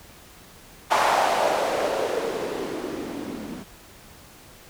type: noise with low-pass filter sweep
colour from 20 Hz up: violet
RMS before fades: -25 dBFS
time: 0.9-3.64 s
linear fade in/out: 20 ms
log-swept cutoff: 870 to 230 Hz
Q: 3.1
effects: pink hiss -48 dBFS RMS until 4.69 s